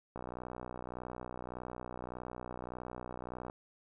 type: click train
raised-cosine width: 1 ms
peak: -28 dBFS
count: 207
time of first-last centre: 0.16-3.499 s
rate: 61.7 Hz
effects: none